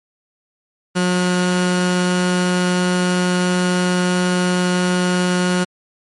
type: tone pair together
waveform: sawtooth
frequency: 180.3 / 721.2 Hz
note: F#3 / F#5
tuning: -45 / -45 cents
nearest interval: 2 octaves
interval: 2400 cents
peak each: -11 / -19 dBFS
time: 0.95-5.65 s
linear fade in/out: 20 ms
effects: MP3 48 kbps